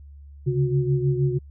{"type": "tone cluster", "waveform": "sine", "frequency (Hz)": [135.8, 142.2, 361.8], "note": ["C#3", "C#3", "F#4"], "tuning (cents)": [-35, 45, -39], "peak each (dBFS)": [-21, -25, -26], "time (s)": [0.46, 1.39], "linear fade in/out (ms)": 20, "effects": ["added 71 Hz sine -41 dBFS peak until 1.5 s"]}